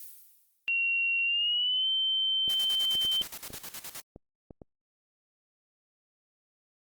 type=noise with exponential decay; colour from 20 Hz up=violet; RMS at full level=-42 dBFS; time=0-0.79 s; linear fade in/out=1 ms; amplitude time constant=170 ms
type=tone with pitch glide; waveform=sine; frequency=2745 to 3099 Hz; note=F7 to G7; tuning=-31 to -21 cents; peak=-25 dBFS; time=0.68-3.22 s; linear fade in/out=0 ms; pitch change=+210 cents; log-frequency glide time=1.24-1.88 s
type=clicks; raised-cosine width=2 ms; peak=-31 dBFS; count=9; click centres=2.479 / 2.953 / 3.05 / 3.214 / 3.504 / 3.542 / 4.161 / 4.508 / 4.618 s
type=noise with tremolo; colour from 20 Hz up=white; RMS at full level=-40 dBFS; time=2.49-4.02 s; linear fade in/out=10 ms; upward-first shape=square; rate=9.6 Hz; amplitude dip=75%
effects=Opus 32 kbps